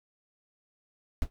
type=noise with exponential decay; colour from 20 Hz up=brown; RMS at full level=-23 dBFS; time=1.22-1.3 s; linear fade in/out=0 ms; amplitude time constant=17 ms; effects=none